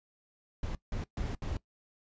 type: noise bursts at uneven times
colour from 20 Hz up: brown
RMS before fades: -35 dBFS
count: 4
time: 0.63-0.75 / 0.92-1.04 / 1.17-1.35 / 1.42-1.57 s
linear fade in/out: 2 ms
effects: noise-tail reverb RT60 0.1 s tail -19 dB re dry + resampled to 16000 Hz